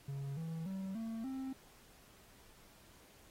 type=tone with pitch steps; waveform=triangle; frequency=138.59 / 162.92 / 191.52 / 225.1 / 264.7 Hz; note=C#3 / E3 / G3 / A3 / C4; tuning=0 / -20 / -40 / +40 / +20 cents; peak=-37 dBFS; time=0.08-1.53 s; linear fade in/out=5 ms; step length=290 ms; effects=pink hiss -63 dBFS RMS until 3.3 s + AAC 48 kbps